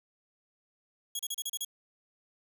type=tone bursts; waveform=15% pulse; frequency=3322 Hz; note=G#7; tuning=in tune; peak=-25 dBFS; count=7; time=1.15-1.649 s; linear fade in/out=5 ms; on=43 ms; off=33 ms; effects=10-bit